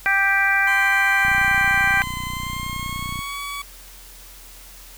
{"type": "harmonic tone", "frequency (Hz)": 392.9, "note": "G4", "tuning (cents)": 4, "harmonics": [2, 3, 4, 5, 6], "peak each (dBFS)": [-25, -29, -18, -22, -23], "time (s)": [0.06, 2.02], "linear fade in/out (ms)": 0}
{"type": "tone with pitch glide", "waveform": "20% pulse", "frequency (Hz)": [1028, 1134.1], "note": ["C6", "C#6"], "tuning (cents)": [-31, 39], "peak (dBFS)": -23, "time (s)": [0.67, 3.62], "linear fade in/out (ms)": 5, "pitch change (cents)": 170, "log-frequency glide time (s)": [2.26, 3.41]}
{"type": "click train", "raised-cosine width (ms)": 5, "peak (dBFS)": -20, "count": 60, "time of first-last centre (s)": [1.25, 3.191], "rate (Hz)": 30.4}
{"effects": ["added 42 Hz sine -44 dBFS peak until 4.97 s", "white hiss -44 dBFS RMS until 4.97 s"]}